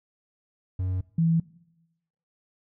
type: tone pair in turn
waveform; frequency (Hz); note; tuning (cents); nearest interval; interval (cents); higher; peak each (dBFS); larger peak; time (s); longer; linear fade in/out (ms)
triangle / sine; 92.5 / 164.82; F#2 / E3; 0 / 0; minor seventh; 1000; second; -23 / -19; second; 0.79-1.01 / 1.18-1.4; neither; 5
effects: noise-tail reverb RT60 0.9 s tail -21 dB re dry